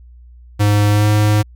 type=tone with pitch glide; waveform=square; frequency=103.6 to 105.35 Hz; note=G#2 to G#2; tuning=-4 to +25 cents; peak=-11 dBFS; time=0.59-1.43 s; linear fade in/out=20 ms; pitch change=+29 cents; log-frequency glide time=0.91-1.07 s; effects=added 60 Hz sine -38 dBFS peak until 1.55 s